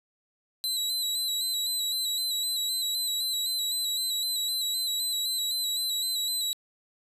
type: tone with vibrato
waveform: sawtooth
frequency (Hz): 3970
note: B7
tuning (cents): +8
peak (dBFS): -24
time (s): 0.64-6.53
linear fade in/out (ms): 0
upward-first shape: square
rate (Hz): 3.9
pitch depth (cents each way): 35
effects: resampled to 32000 Hz + 11-bit